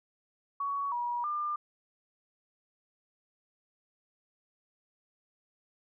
sine tone with pitch steps, 1122 / 961 / 1200 Hz, C#6 / B5 / D6, +21 / -48 / +37 cents, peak -30 dBFS, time 0.6-1.56 s, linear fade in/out 5 ms, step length 320 ms, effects none

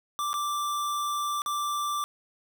square tone with dropouts, 1174.7 Hz, D6, in tune, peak -28 dBFS, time 0.19-2.04 s, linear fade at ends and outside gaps 0 ms, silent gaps 0.331-0.34 / 1.419-1.461 s, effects none

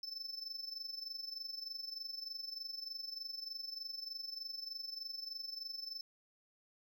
triangle tone with amplitude modulation, 5274 Hz, E8, in tune, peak -38 dBFS, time 0.03-6.01 s, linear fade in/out 2 ms, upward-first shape sine, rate 23.3 Hz, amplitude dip 75%, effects none

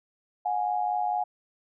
sine tone pair together, 726.2 / 830.6 Hz, F#5 / G#5, -33 / 0 cents, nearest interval major second, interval 233 cents, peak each -27 / -28 dBFS, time 0.45-1.24 s, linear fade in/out 10 ms, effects none

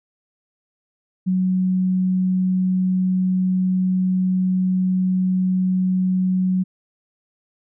sine tone, 185.2 Hz, F#3, 2 cents sharp, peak -16 dBFS, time 1.26-6.64 s, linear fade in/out 20 ms, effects none

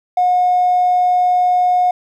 triangle tone, 723 Hz, F#5, 40 cents flat, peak -7 dBFS, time 0.17-1.91 s, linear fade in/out 5 ms, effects tanh soft clip ceiling -8 dBFS

